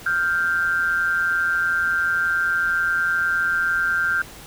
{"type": "tone pair together", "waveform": "sine", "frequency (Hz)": [1396.9, 1568], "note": ["F6", "G6"], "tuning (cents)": [0, 0], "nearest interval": "major second", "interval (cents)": 200, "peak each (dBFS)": -21, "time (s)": [0.06, 4.22], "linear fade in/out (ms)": 5, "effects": ["pink hiss -41 dBFS RMS until 4.46 s"]}